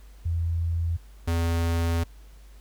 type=tone pair in turn; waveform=sine / square; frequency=83.9 / 83.9 Hz; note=E2 / E2; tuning=+31 / +31 cents; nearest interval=unison; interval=0 cents; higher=neither; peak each=-23 dBFS; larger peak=neither; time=0.25-0.97 / 1.27-2.04 s; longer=second; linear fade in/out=10 ms; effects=added 50 Hz sine -45 dBFS peak until 2.6 s + pink hiss -59 dBFS RMS until 2.6 s